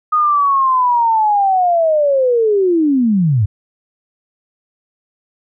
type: linear sweep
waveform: sine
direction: down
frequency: 1244.5 to 93.4 Hz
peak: -10 dBFS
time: 0.12-3.46 s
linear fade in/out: 10 ms
effects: none